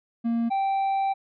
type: tone pair in turn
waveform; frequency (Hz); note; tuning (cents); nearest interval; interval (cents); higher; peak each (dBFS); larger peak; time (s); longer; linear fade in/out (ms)
triangle; 232.2 / 781; A#3 / G5; -7 / -7; octave + major sixth; 2100; second; -20; neither; 0.24-0.5 / 0.5-1.14; second; 20
effects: resampled to 11025 Hz